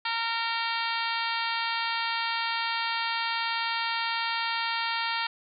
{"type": "harmonic tone", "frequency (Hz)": 459.8, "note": "A#4", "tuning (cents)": -24, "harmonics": [2, 3, 4, 5, 6, 7, 8, 9, 10], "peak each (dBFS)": [-32, -34, -35, -36, -37, -37, -38, -39, -39], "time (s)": [0.05, 5.27], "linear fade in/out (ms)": 5, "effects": []}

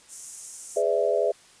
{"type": "high-pass noise", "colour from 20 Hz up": "pink", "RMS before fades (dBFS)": -38, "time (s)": [0.08, 0.83], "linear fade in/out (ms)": 50, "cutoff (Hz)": 6200, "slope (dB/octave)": 48}
{"type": "chord", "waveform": "sine", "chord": "E dominant seventh", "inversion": "first", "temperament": "equal with one note detuned", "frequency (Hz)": [415.3, 504.8, 587.3, 659.3], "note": ["G#4", "B4", "D5", "E5"], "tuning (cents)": [0, 38, 0, 0], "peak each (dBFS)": -26, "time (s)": [0.76, 1.32], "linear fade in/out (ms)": 10}
{"effects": ["white hiss -54 dBFS RMS until 1.6 s", "resampled to 22050 Hz"]}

